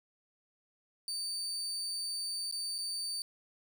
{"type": "tone with dropouts", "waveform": "30% pulse", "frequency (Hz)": 4591, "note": "D8", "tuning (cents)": -40, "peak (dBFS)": -32, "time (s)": [1.08, 3.22], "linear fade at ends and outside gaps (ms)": 1, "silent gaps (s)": [[2.513, 2.524], [2.782, 2.786]], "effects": ["10-bit"]}